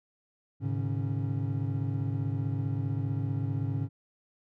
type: tone cluster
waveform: triangle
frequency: 105.9 / 135.4 / 150.9 / 276.2 Hz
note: G#2 / C#3 / D3 / C#4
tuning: +34 / -40 / +47 / -6 cents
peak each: -29 / -31 / -35 / -36 dBFS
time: 0.6-3.89 s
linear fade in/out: 50 ms
effects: none